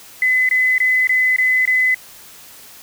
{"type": "tone bursts", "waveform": "sine", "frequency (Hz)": 2020, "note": "B6", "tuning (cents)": 39, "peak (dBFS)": -12, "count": 6, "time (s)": [0.22, 1.945], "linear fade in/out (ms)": 2, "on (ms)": 270, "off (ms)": 21, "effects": ["white hiss -41 dBFS RMS until 2.82 s"]}